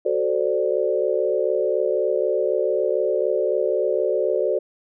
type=chord; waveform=sine; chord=D dominant seventh; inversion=first; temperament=equal with one note detuned; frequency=373.2 / 440 / 523.3 / 587.3 Hz; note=F#4 / A4 / C5 / D5; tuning=+15 / 0 / 0 / 0 cents; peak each=-24 dBFS; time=0.05-4.59 s; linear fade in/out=10 ms; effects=none